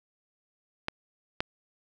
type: clicks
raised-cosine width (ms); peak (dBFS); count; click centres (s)
0.3; -13 / -11; 2; 0.884 / 1.405
effects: none